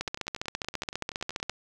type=two click trains; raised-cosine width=0.2 ms; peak=-22 / -13 dBFS; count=16 / 23; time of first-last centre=0.08-1.495 / 0.01-1.496 s; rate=10.6 / 14.8 Hz; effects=none